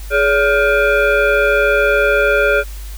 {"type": "tone with frequency modulation", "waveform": "sine", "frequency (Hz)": 419.3, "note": "G#4", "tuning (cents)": 17, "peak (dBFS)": -10, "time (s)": [0.1, 2.64], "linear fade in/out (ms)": 50, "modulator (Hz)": 988, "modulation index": 1.6, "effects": ["added 50 Hz sine -26 dBFS peak until 2.97 s", "white hiss -39 dBFS RMS until 2.97 s"]}